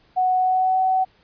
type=tone with pitch glide; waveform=sine; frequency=740 to 752.9 Hz; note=F#5 to F#5; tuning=0 to +30 cents; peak=-16 dBFS; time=0.16-1.05 s; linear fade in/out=20 ms; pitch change=+30 cents; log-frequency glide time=0.37-0.8 s; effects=pink hiss -58 dBFS RMS until 1.23 s + resampled to 11025 Hz